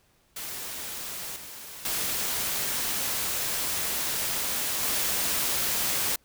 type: noise with level steps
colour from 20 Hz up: white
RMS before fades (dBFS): -36 / -42 / -29 / -27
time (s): 0.36-6.16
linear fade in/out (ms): 5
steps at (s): 1.36 / 1.85 / 4.83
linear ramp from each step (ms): 2
effects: pink hiss -65 dBFS RMS until 6.24 s